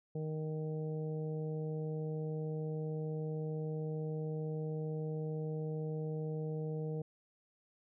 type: harmonic tone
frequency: 155.56 Hz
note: D#3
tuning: in tune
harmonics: 1 / 2 / 3 / 4 / 5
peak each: -37 / -49 / -41 / -53 / -57 dBFS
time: 0.15-7.02 s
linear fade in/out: 5 ms
effects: none